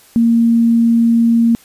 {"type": "tone", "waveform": "sine", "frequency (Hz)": 231.6, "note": "A#3", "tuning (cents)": -11, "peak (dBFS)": -8, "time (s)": [0.16, 1.55], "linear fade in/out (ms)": 0, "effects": ["white hiss -46 dBFS RMS until 1.64 s", "resampled to 32000 Hz"]}